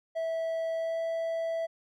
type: tone with pitch glide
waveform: triangle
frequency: 654 to 658.5 Hz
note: E5 to E5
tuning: -14 to -2 cents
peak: -27 dBFS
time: 0.15-1.67 s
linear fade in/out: 20 ms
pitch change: +12 cents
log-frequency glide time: 0.76-1 s
effects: none